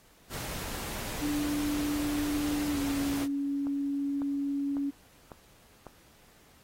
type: noise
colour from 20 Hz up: pink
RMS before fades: -38 dBFS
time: 0.29-3.28 s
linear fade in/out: 50 ms
type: tone with pitch glide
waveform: sine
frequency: 293.7 to 280.9 Hz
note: D4 to C#4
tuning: 0 to +23 cents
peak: -28 dBFS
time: 1.21-4.91 s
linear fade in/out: 20 ms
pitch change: -77 cents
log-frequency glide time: 2.71-2.79 s
type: click train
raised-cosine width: 1 ms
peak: -29 dBFS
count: 6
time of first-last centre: 3.12-5.867 s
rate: 1.82 Hz
effects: pink hiss -60 dBFS RMS until 6.63 s + AAC 48 kbps